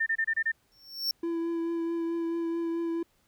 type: tone bursts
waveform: sine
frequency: 1800 Hz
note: A6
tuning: 39 cents sharp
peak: -24 dBFS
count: 6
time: 0-0.519 s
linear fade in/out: 10 ms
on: 64 ms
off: 27 ms
type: tone with exponential growth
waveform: square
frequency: 5450 Hz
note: F8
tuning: 43 cents flat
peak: -24 dBFS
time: 0.72-1.11 s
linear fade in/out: 1 ms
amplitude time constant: 84 ms
type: tone with vibrato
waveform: triangle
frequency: 334.5 Hz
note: E4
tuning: 25 cents sharp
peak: -26 dBFS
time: 1.23-3.03 s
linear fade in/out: 5 ms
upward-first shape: triangle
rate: 4.6 Hz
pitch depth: 18 cents each way
effects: pink hiss -69 dBFS RMS until 3.27 s